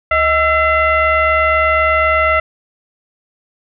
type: tone with frequency modulation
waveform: sine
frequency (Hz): 1336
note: E6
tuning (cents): +23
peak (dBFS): -10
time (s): 0.11-2.4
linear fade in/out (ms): 5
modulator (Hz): 704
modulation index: 1.3
effects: none